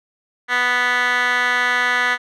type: tone with band-pass filter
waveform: 10% pulse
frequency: 246.9 Hz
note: B3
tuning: in tune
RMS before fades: -18 dBFS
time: 0.48-2.18 s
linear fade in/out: 50 ms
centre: 2000 Hz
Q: 4.1
effects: none